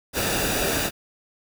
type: noise with comb filter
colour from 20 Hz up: pink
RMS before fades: -24 dBFS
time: 0.13-0.91 s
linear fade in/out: 50 ms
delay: 0.94 ms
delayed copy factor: -0.55
effects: none